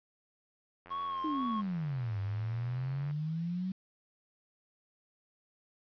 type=click train; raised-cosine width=0.5 ms; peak=-36 dBFS; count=199; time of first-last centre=0.86-3.11 s; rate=88 Hz
type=tone with vibrato; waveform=triangle; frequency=1087 Hz; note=C#6; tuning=34 cents flat; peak=-32 dBFS; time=0.9-1.62 s; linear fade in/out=20 ms; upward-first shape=sine; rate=2.2 Hz; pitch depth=47 cents each way
type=exponential two-way sweep; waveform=sine; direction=down then up; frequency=321.3 to 99.3 to 190.4 Hz; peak=-32 dBFS; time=1.24-3.72 s; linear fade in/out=5 ms; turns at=2.2 s
effects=resampled to 11025 Hz + 10-bit